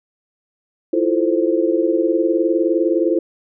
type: chord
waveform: sine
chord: F major seventh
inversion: third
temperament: equal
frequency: 329.6 / 349.2 / 440 / 523.3 Hz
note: E4 / F4 / A4 / C5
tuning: 0 / 0 / 0 / 0 cents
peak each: -18 / -19 / -22 / -21 dBFS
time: 0.93-3.19 s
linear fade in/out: 5 ms
effects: none